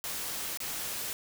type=noise with dropouts; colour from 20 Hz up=white; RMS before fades=-36 dBFS; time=0.04-1.13 s; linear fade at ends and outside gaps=0 ms; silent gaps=0.573-0.603 s; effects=none